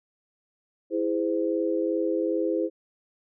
sine chord, E augmented, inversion none, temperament just, 329.6 / 412 / 515 Hz, E4 / G#4 / B#4, 0 / -14 / -28 cents, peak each -26 / -29 / -28 dBFS, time 0.9-2.7 s, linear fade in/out 50 ms, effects none

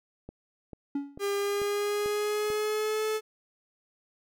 click train, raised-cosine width 2 ms, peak -28 dBFS, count 6, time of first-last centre 0.29-2.502 s, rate 2.26 Hz
triangle tone with exponential decay, 281.9 Hz, C#4, 29 cents sharp, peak -23 dBFS, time 0.95-1.23 s, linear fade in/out 5 ms, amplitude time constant 59 ms
45% pulse tone with pitch glide, 402 to 433.3 Hz, G4 to A4, +44 to -27 cents, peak -27 dBFS, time 1.19-3.21 s, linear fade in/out 50 ms, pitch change +129 cents, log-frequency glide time 1.35-3.05 s
effects none

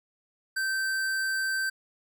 sine tone with hard clipping, 1554 Hz, G6, 16 cents flat, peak -28 dBFS, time 0.56-1.7 s, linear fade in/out 10 ms, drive 16 dB, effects none

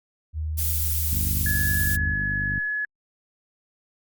sine tone with pitch glide, 77.78 to 80.38 Hz, D#2 to E2, 0 to -43 cents, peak -25 dBFS, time 0.33-2.16 s, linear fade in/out 50 ms, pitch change +57 cents, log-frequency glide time 1.15-1.82 s
violet noise, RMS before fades -26 dBFS, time 0.57-1.97 s, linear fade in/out 20 ms
click train, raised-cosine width 5 ms, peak -19 dBFS, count 73, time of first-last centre 1.13-2.579 s, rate 49.7 Hz
sine tone, 1699 Hz, G#6, 39 cents sharp, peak -24 dBFS, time 1.46-2.85 s, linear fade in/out 2 ms
effects Opus 48 kbps

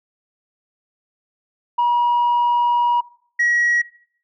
sine tone pair in turn, 960 / 1909.5 Hz, B5 / A#6, -49 / +41 cents, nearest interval octave, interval 1190 cents, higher second, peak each -12 dBFS, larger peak neither, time 1.78-3.01 / 3.39-3.82 s, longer first, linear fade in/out 10 ms, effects noise-tail reverb RT60 0.6 s tail -21 dB re dry + tanh soft clip ceiling -12 dBFS

